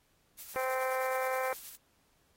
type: noise with tremolo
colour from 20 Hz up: blue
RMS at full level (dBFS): -45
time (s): 0.38-1.76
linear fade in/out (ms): 10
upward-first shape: square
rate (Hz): 9.5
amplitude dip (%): 35
type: harmonic tone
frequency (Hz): 259.7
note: C4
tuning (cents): -13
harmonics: 2 / 3 / 4 / 5 / 6 / 7 / 8 / 9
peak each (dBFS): -33 / -37 / -39 / -41 / -43 / -44 / -45 / -46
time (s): 0.56-1.53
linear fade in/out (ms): 0
effects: pink hiss -71 dBFS RMS until 2.36 s + AAC 48 kbps